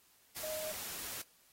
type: tone in noise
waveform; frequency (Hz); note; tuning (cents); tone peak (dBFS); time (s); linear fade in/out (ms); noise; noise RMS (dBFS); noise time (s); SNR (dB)
sine; 622.3; D#5; 0; -39; 0.43-0.72; 5; white; -43; 0.36-1.22; +1
effects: white hiss -67 dBFS RMS until 1.52 s + AAC 48 kbps